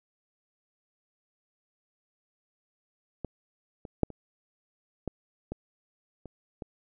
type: clicks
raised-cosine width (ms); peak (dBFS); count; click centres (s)
2; -20 / -27 / -9 / -29 / -18 / -21 / -29 / -24; 8; 3.247 / 3.852 / 4.033 / 4.103 / 5.077 / 5.52 / 6.257 / 6.622
effects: none